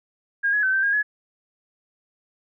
sine tone with pitch steps, 1623 / 1682 / 1532 / 1558 / 1625 / 1694 Hz, G#6 / G#6 / G6 / G6 / G#6 / G#6, -40 / +22 / -40 / -11 / -38 / +34 cents, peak -18 dBFS, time 0.43-1.03 s, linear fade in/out 20 ms, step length 100 ms, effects none

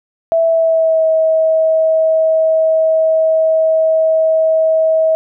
sine tone with pitch glide, 659 to 640.2 Hz, E5 to D#5, -1 to +49 cents, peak -9 dBFS, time 0.32-5.15 s, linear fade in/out 0 ms, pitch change -50 cents, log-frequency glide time 0.45-1.06 s, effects none

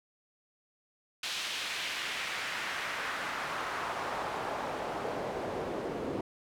pink noise with band-pass filter sweep, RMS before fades -36 dBFS, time 1.23-6.21 s, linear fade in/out 5 ms, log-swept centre 3500 to 380 Hz, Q 1.3, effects none

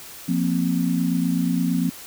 sine chord, F suspended fourth, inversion none, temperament equal, 174.61 / 233.1 / 261.6 Hz, F3 / Bb3 / C4, 0 / 0 / 0 cents, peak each -22 / -25 / -23 dBFS, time 0.28-1.9 s, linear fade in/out 10 ms, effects white hiss -40 dBFS RMS until 2.06 s

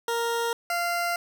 20% pulse tone pair in turn, 466.2 / 693 Hz, A#4 / F5, 0 / -14 cents, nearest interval perfect fifth, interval 686 cents, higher second, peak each -20 dBFS, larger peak neither, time 0.08-0.53 / 0.7-1.16 s, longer second, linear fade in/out 2 ms, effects none

